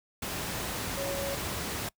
sine tone in noise, 554.4 Hz, C#5, in tune, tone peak -33 dBFS, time 0.97-1.35 s, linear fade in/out 5 ms, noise pink, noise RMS -34 dBFS, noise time 0.22-1.89 s, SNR -2 dB, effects noise-tail reverb RT60 0.1 s tail -23 dB re dry + high-pass 60 Hz 12 dB/octave

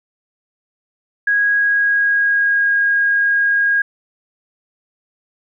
sine tone with pitch glide, 1650 to 1632.9 Hz, G#6 to G#6, -12 to -30 cents, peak -12 dBFS, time 1.27-3.82 s, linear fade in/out 5 ms, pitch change -18 cents, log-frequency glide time 1.49-2.73 s, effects none

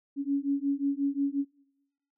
sine beating tone pair, 277.2 / 282.8 Hz, C#4 / C#4, 0 / +35 cents, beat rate 5.6 Hz, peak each -29 dBFS, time 0.16-1.45 s, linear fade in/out 50 ms, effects noise-tail reverb RT60 1.0 s tail -26 dB re dry

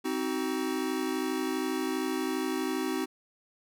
square chord, C diminished, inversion none, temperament just, 261.6 / 314 / 376.7 Hz, C4 / Eb4 / Gb4, 0 / +16 / +31 cents, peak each -34 dBFS, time 0.04-3.06 s, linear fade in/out 20 ms, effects none

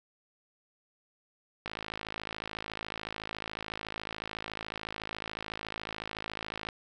click train, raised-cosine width 0.3 ms, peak -20 dBFS, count 272, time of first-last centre 1.66-6.688 s, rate 53.9 Hz, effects none

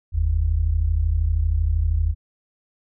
sine tone pair together, 46.5 / 79.3 Hz, F#1 / D#2, +9 / +33 cents, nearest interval major sixth, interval 924 cents, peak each -21 / -19 dBFS, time 0.12-2.15 s, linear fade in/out 50 ms, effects none

